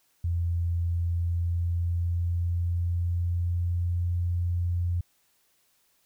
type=tone with pitch glide; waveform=sine; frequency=85.5 to 87.4 Hz; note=F2 to F2; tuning=-36 to +2 cents; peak=-24 dBFS; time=0.24-5.01 s; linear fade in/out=5 ms; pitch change=+38 cents; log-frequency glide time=0.94-4.09 s; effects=white hiss -68 dBFS RMS until 6.05 s